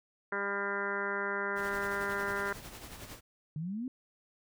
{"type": "harmonic tone", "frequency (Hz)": 200, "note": "G3", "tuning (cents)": 35, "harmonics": [1, 2, 3, 4, 5, 6, 7, 8, 9, 10], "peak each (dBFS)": [-45, -38, -43, -47, -40, -45, -37, -39, -41, -45], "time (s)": [0.32, 2.53], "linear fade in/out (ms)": 5}
{"type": "noise with tremolo", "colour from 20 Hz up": "pink", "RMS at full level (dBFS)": -45, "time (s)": [1.55, 3.21], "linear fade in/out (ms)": 50, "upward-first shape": "sine", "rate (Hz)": 11, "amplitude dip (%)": 50}
{"type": "exponential sweep", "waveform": "sine", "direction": "up", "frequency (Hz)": [146.83, 267.3], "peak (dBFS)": -34, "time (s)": [3.56, 3.88], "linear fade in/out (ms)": 2}
{"effects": []}